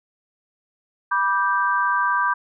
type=chord; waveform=sine; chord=G major; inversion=first; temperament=just; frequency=980 / 1176 / 1568 Hz; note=B5 / D6 / G6; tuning=-14 / +2 / 0 cents; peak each=-22 / -22 / -22 dBFS; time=1.11-2.34 s; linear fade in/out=10 ms; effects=none